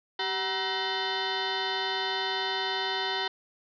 sine tone with frequency modulation, 1318.5 Hz, E6, in tune, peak -27 dBFS, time 0.19-3.28 s, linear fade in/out 5 ms, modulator 568 Hz, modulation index 5.1, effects none

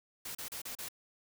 white noise bursts, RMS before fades -42 dBFS, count 5, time 0.25-0.886 s, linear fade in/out 5 ms, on 100 ms, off 34 ms, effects none

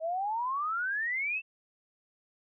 sine exponential sweep, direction up, 627 to 2700 Hz, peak -29 dBFS, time 0-1.42 s, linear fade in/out 50 ms, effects none

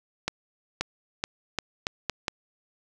accelerating click train, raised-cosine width 0.2 ms, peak -9 dBFS, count 7, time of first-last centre 0.28-2.282 s, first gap 530 ms, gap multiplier 0.81, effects none

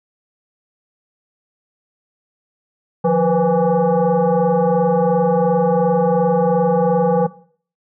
sine tone with frequency modulation, 154.6 Hz, D#3, 11 cents flat, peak -12 dBFS, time 3.04-7.27 s, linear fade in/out 10 ms, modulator 332 Hz, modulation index 2.1, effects noise-tail reverb RT60 0.5 s tail -18 dB re dry

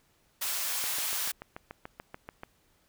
white high-pass noise, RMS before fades -32 dBFS, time 0.41-1.32 s, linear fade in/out 10 ms, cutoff 750 Hz, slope 12 dB/octave
click train, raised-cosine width 0.5 ms, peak -25 dBFS, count 12, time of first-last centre 0.84-2.434 s, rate 6.9 Hz
effects pink hiss -68 dBFS RMS until 2.88 s

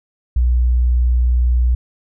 sine tone, 61 Hz, B1, 21 cents flat, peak -11 dBFS, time 0.36-1.75 s, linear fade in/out 5 ms, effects none

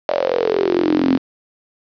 sawtooth tone with high-pass filter sweep, 44.35 Hz, F1, 27 cents sharp, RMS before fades -17 dBFS, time 0.08-1.18 s, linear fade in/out 10 ms, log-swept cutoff 610 to 250 Hz, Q 9.5, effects resampled to 11025 Hz + 7-bit

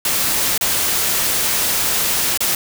white noise with dropouts, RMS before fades -18 dBFS, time 0.05-2.55 s, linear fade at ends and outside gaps 2 ms, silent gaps 0.578-0.61 / 2.375-2.405 s, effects none

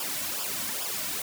white noise with flanger, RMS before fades -32 dBFS, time 0-1.22 s, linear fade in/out 2 ms, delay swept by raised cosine 0.48 to 2.48 ms, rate 2.4 Hz, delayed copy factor -0.75, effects none

